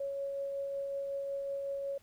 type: tone with tremolo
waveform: sine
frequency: 555 Hz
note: C#5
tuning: 2 cents sharp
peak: -33 dBFS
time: 0-1.98 s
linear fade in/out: 5 ms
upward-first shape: triangle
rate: 5.4 Hz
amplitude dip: 25%
effects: pink hiss -66 dBFS RMS until 2.02 s